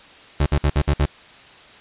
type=tone bursts; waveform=30% pulse; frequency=72.5 Hz; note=D2; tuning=22 cents flat; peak=-12 dBFS; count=6; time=0.4-1.056 s; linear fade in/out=5 ms; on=61 ms; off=58 ms; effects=white hiss -45 dBFS RMS until 1.8 s + resampled to 8000 Hz